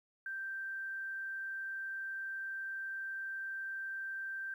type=tone; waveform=sine; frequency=1568 Hz; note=G6; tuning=in tune; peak=-38 dBFS; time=0.26-4.54 s; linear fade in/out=2 ms; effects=12-bit